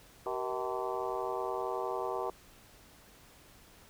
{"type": "harmonic tone with a mistuned harmonic", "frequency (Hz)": 127.8, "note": "C3", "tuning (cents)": -40, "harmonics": [3, 4, 5, 6, 7, 8, 9], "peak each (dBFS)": [-38, -39, -40, -41, -41, -42, -43], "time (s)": [0.26, 2.3], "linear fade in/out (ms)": 2, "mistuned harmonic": 4, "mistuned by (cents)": -130, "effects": ["pink hiss -58 dBFS RMS until 3.89 s"]}